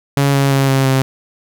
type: tone with pitch steps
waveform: sawtooth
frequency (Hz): 140 / 138.23 / 136.49 / 134.76 / 133.06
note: C#3 / C#3 / C#3 / C#3 / C3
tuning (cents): +18 / -5 / -26 / -49 / +29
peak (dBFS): -7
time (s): 0.17-1.02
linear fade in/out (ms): 0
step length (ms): 170
effects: none